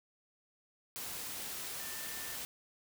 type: tone in noise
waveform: sine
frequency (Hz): 1788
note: A6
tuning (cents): +27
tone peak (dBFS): -50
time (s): 1.8-2.35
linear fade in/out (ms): 0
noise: white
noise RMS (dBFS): -42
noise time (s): 0.96-2.45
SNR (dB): -11
effects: none